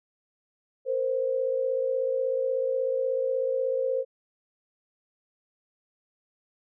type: tone pair together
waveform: sine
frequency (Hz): 466.9 / 523.3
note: A#4 / C5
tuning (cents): +3 / 0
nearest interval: major second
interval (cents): 197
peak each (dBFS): -30 / -25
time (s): 0.85-4.05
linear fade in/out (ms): 50
effects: none